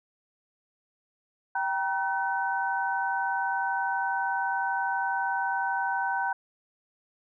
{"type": "tone cluster", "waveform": "sine", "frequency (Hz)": [779, 951, 1518], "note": ["G5", "A#5", "F#6"], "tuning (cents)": [-11, 34, 44], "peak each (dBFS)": -30, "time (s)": [1.55, 6.33], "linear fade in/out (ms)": 5, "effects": []}